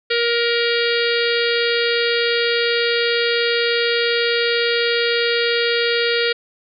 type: harmonic tone with a mistuned harmonic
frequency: 471.4 Hz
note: A#4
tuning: 19 cents sharp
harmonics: 1 / 3 / 4 / 5 / 6 / 7 / 8 / 9 / 10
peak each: -19 / -24 / -25 / -26 / -27 / -27 / -28 / -29 / -29 dBFS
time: 0.1-6.33 s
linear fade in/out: 10 ms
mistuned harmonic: 5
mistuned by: -20 cents
effects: none